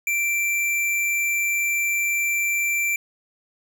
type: tone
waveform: square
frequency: 2349 Hz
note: D7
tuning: in tune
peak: -21 dBFS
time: 0.07-2.96 s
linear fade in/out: 2 ms
effects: none